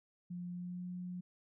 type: tone with pitch glide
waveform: sine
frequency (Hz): 176.8 to 179.58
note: F3 to F3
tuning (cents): +22 to +49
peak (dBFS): -40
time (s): 0.3-1.21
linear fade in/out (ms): 10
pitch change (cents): +27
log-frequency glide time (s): 0.5-0.86
effects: none